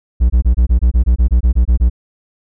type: tone bursts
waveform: triangle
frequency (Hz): 60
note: B1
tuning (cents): -49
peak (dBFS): -5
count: 14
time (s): 0.2-1.899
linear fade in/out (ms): 20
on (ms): 100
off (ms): 23
effects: none